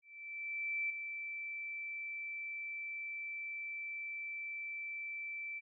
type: tone with ADSR envelope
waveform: sine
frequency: 2329 Hz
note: D7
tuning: 15 cents flat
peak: -33 dBFS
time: 0.02-5.61 s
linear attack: 880 ms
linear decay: 4 ms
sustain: -7 dB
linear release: 34 ms
effects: none

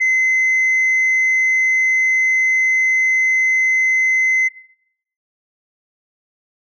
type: tone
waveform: sine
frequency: 2052 Hz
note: C7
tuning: 34 cents flat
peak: -10 dBFS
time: 0-4.49 s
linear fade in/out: 20 ms
effects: noise-tail reverb RT60 0.7 s tail -19 dB re dry + tanh soft clip ceiling -11 dBFS

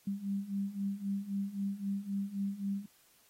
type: beating tone pair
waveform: sine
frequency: 196 / 199.8 Hz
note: G3 / G3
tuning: 0 / +33 cents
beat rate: 3.8 Hz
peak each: -38 / -35 dBFS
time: 0.07-2.86 s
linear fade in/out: 5 ms
effects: white hiss -66 dBFS RMS until 3.29 s + AAC 48 kbps

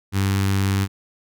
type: tone with notch filter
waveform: sawtooth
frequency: 97.7 Hz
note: G2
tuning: 5 cents flat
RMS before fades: -20 dBFS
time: 0.12-0.88 s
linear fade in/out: 50 ms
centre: 590 Hz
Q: 0.88
effects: none

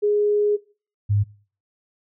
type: tone pair in turn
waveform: sine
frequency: 415.3 / 102.51 Hz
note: G#4 / G#2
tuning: 0 / -22 cents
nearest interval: 2 octaves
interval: 2422 cents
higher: first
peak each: -16 dBFS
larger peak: neither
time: 0.02-0.57 / 1.09-1.24 s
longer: first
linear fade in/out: 20 ms
effects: noise-tail reverb RT60 0.4 s tail -21 dB re dry

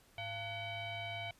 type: tone with frequency modulation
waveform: sine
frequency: 1480 Hz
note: F#6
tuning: in tune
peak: -39 dBFS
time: 0.18-1.31 s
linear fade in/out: 2 ms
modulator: 793 Hz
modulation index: 2.1
effects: pink hiss -66 dBFS RMS until 1.39 s + resampled to 32000 Hz

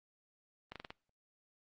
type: slowing click train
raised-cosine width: 0.3 ms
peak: -28 dBFS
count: 5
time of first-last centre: 0.72-0.905 s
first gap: 37 ms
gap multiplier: 1.15
effects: noise-tail reverb RT60 0.5 s tail -26 dB re dry + Opus 32 kbps

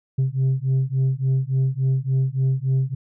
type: beating tone pair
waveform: sine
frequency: 130.81 / 134.31 Hz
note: C3 / C3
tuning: 0 / +46 cents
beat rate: 3.5 Hz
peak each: -19 dBFS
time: 0.18-2.95 s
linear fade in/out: 10 ms
effects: tanh soft clip ceiling -15 dBFS

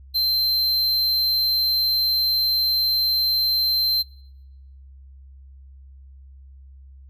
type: tone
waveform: square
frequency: 4116 Hz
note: C8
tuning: 29 cents flat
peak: -19 dBFS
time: 0.14-4.03 s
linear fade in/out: 20 ms
effects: noise-tail reverb RT60 0.9 s tail -25 dB re dry + added 67 Hz sine -42 dBFS peak until 7.09 s

